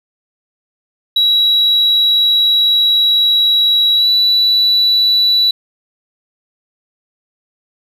sine tone with pitch glide, 3886 to 3949 Hz, B7 to B7, -29 to -1 cents, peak -7 dBFS, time 1.16-5.51 s, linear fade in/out 5 ms, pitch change +28 cents, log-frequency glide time 3.95-4.08 s, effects tanh soft clip ceiling -6 dBFS + 8-bit

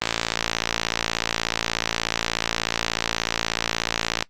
click train, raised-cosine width 0.2 ms, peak -3 dBFS, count 239, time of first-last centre 0.02-4.225 s, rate 56.6 Hz, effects noise-tail reverb RT60 0.1 s tail -20 dB re dry + Opus 32 kbps

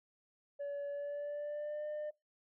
sine tone with pitch glide, 570 to 601.8 Hz, C#5 to D5, +48 to +42 cents, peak -35 dBFS, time 0.59-2.11 s, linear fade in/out 20 ms, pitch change +94 cents, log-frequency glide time 0.89-1.85 s, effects noise-tail reverb RT60 0.2 s tail -21 dB re dry + tanh soft clip ceiling -37 dBFS

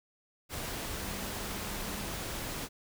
sine tone in noise, 200.5 Hz, G3, 39 cents sharp, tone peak -46 dBFS, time 0.97-2.07 s, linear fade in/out 50 ms, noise pink, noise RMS -38 dBFS, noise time 0.49-2.69 s, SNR -11 dB, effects none

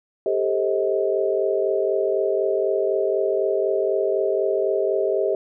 sine chord, A half-diminished seventh, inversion third, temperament just, 396 / 440 / 528 / 633.6 Hz, G4 / A4 / C5 / Eb5, +18 / 0 / +16 / +31 cents, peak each -22 / -26 / -26 / -24 dBFS, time 0.26-5.35 s, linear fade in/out 2 ms, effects none

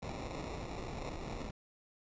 pink noise with sample-and-hold, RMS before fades -42 dBFS, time 0.02-1.51 s, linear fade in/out 10 ms, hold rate 1575 Hz, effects resampled to 16000 Hz

